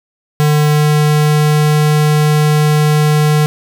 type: tone with pitch glide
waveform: square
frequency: 150 to 150.96 Hz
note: D3 to D3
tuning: +37 to +48 cents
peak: -9 dBFS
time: 0.4-3.46 s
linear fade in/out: 0 ms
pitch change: +11 cents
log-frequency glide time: 0.59-1.81 s
effects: none